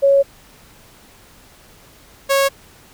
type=tone pair in turn; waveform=sine / sawtooth; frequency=554.4 / 549.6 Hz; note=C#5 / C#5; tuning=0 / -15 cents; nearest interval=unison; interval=15 cents; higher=first; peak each=-9 dBFS; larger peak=neither; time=0.02-0.23 / 2.29-2.49 s; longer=first; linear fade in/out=20 ms; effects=pink hiss -47 dBFS RMS until 2.93 s